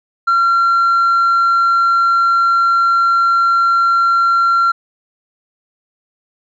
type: tone with tanh clipping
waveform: triangle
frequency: 1370 Hz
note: F6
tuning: 34 cents flat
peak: -10 dBFS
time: 0.27-4.72 s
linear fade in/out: 10 ms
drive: 6 dB
effects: none

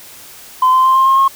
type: tone with pitch steps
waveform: sine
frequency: 1026 / 1036.7 / 1047.6 / 1058.5 / 1069.6 / 1080.7 Hz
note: C6 / C6 / C6 / C6 / C6 / C#6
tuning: -34 / -16 / +2 / +20 / +38 / -44 cents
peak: -6 dBFS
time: 0.62-1.28 s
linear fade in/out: 5 ms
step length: 110 ms
effects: tanh soft clip ceiling -4 dBFS + white hiss -37 dBFS RMS until 1.35 s

